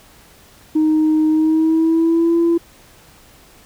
sine tone with pitch glide, 311.1 to 337.3 Hz, D#4 to E4, 0 to +40 cents, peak -10 dBFS, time 0.75-2.58 s, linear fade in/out 10 ms, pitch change +140 cents, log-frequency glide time 1.29-2.37 s, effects tanh soft clip ceiling -9 dBFS + pink hiss -47 dBFS RMS until 3.65 s

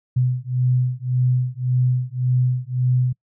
sine beating tone pair, 125.2 / 127 Hz, B2 / B2, +24 / +49 cents, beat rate 1.8 Hz, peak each -20 dBFS, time 0.16-3.13 s, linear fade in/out 10 ms, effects noise-tail reverb RT60 0.1 s tail -26 dB re dry

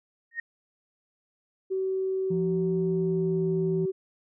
sine tone with exponential growth, 1856 Hz, A#6, 8 cents flat, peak -25 dBFS, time 0.31-0.4 s, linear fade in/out 5 ms, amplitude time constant 18 ms
sine tone, 380 Hz, F#4, 46 cents sharp, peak -25 dBFS, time 1.7-3.92 s, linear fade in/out 20 ms
sine tone with pitch glide, 171.9 to 166.91 Hz, F3 to E3, -27 to +22 cents, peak -26 dBFS, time 2.3-3.86 s, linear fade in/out 10 ms, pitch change -51 cents, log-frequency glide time 2.72-3.44 s
effects tanh soft clip ceiling -15 dBFS

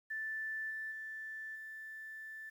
sine tone with level steps, 1760 Hz, A6, in tune, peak -37 / -39 / -42 / -45 dBFS, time 0.1-2.5 s, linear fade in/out 10 ms, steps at 0.7 / 0.91 / 1.55 s, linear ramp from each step 10 ms, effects 11-bit

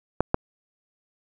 clicks, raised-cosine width 1 ms, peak -5 dBFS, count 2, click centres 0.206 / 0.344 s, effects none

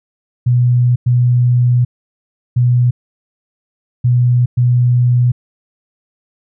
sine tone bursts at uneven times, 122.9 Hz, B2, 8 cents flat, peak -8 dBFS, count 5, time 0.46-0.96 / 1.06-1.85 / 2.56-2.91 / 4.04-4.46 / 4.57-5.32 s, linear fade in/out 10 ms, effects none

